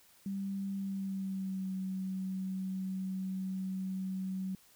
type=tone with pitch glide; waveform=sine; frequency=196 to 189 Hz; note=G3 to F#3; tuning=0 to +37 cents; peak=-34 dBFS; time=0.26-4.55 s; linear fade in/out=2 ms; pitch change=-63 cents; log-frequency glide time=0.75-1.71 s; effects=white hiss -63 dBFS RMS until 4.75 s